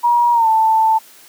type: tone with pitch glide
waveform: sine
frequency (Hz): 954 to 885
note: A#5 to A5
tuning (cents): +40 to +10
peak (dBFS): -10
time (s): 0.03-0.99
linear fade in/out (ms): 20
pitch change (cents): -130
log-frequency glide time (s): 0.33-0.48
effects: white hiss -44 dBFS RMS until 1.28 s + high-pass 200 Hz 12 dB/octave